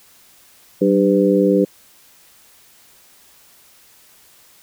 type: harmonic tone with a mistuned harmonic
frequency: 100 Hz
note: G2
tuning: 35 cents sharp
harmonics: 2 / 3 / 4 / 5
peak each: -17 / -17 / -17 / -17 dBFS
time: 0.81-1.65 s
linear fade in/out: 10 ms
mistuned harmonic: 2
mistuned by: -89 cents
effects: white hiss -50 dBFS RMS until 4.62 s